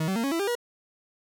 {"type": "tone with pitch steps", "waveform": "40% pulse", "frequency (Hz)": [158.5, 190.68, 229.4, 276, 332, 399.4, 480.5], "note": ["D#3", "G3", "A#3", "C#4", "E4", "G4", "B4"], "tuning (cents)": [32, -48, -28, -7, 12, 32, -48], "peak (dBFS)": -24, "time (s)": [0, 0.553], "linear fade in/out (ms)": 5, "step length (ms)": 79, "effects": []}